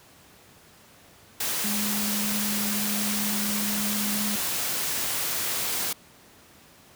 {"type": "tone in noise", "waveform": "sine", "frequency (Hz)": 207.7, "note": "G#3", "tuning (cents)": 0, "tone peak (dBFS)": -29, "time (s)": [1.64, 4.36], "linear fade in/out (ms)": 5, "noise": "white", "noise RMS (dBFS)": -28, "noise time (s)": [1.4, 5.93], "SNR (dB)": -4, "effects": ["pink hiss -53 dBFS RMS until 6.95 s", "high-pass 80 Hz 12 dB/octave"]}